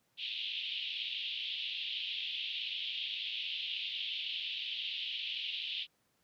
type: band-pass noise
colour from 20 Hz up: pink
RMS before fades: -39 dBFS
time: 0.17-5.87 s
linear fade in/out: 50 ms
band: 2800 to 3600 Hz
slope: 48 dB/octave
effects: pink hiss -75 dBFS RMS until 6.23 s + high-pass 100 Hz 12 dB/octave